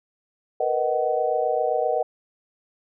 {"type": "chord", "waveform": "sine", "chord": "B major seventh", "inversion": "third", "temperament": "equal with one note detuned", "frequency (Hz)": [466.2, 493.9, 622.3, 751.6], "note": ["A#4", "B4", "D#5", "F#5"], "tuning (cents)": [0, 0, 0, 27], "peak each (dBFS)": [-27, -26, -25, -25], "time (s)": [0.6, 2.03], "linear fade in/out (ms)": 5, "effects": []}